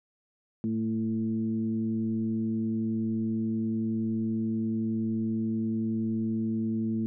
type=tone with frequency modulation; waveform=sine; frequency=222.5 Hz; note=A3; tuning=20 cents sharp; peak=-26 dBFS; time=0.64-7.06 s; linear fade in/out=0 ms; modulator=111 Hz; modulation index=0.69; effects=none